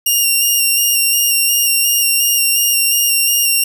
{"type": "tone with vibrato", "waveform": "5% pulse", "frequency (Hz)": 2794, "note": "F7", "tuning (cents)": 0, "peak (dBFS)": -3, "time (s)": [0.06, 3.64], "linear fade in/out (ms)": 5, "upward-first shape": "square", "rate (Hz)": 2.8, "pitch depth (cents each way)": 20, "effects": []}